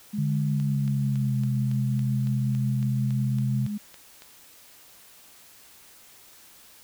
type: tone with tremolo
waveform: sine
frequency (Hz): 207.7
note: G#3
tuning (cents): 0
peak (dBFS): -27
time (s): 0.13-3.78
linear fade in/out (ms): 10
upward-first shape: triangle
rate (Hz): 5.6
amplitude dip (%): 30
type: tone with pitch glide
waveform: sine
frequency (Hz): 146.83 to 130.06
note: D3 to C3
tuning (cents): 0 to -10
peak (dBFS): -23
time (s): 0.18-3.67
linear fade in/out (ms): 10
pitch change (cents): -210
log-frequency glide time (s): 0.43-1.4
type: click train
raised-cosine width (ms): 0.2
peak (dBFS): -28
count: 14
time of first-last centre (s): 0.6-4.221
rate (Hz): 3.59
effects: white hiss -52 dBFS RMS until 6.83 s